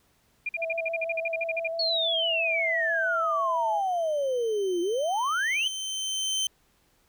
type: tone bursts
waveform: sine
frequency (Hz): 2411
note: D7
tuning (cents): +45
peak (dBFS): -26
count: 16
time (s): 0.46-1.676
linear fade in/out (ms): 5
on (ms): 31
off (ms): 48
type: tone with vibrato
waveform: sine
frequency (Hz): 659.3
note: E5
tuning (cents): 0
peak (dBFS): -29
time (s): 0.56-3.82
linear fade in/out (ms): 50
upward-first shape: square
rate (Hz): 6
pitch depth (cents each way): 15
type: exponential two-way sweep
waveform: sine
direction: down then up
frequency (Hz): 4435 to 338.6 to 3181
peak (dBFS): -24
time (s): 1.79-5.68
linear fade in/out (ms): 5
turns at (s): 4.81
type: tone with exponential growth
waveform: 25% pulse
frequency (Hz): 3093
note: G7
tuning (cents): -24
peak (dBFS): -21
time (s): 2.46-6.47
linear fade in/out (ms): 2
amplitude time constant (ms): 870
effects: pink hiss -66 dBFS RMS until 7.08 s